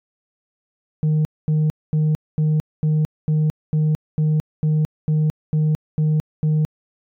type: tone bursts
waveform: sine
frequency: 154.1 Hz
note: D#3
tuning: 16 cents flat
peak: -12 dBFS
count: 13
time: 1.03-6.65 s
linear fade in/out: 0 ms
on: 220 ms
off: 230 ms
effects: tanh soft clip ceiling -14 dBFS